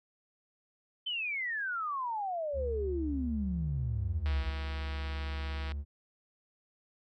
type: exponential sweep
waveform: sine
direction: down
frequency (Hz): 3113 to 58.3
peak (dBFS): -32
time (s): 1.06-4.5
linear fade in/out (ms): 10
type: tone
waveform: triangle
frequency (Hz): 71.5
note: D2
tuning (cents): -46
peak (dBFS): -32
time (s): 2.53-5.85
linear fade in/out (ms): 50
type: click train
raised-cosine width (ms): 0.3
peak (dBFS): -27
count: 236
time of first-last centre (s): 4.26-5.72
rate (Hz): 161
effects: none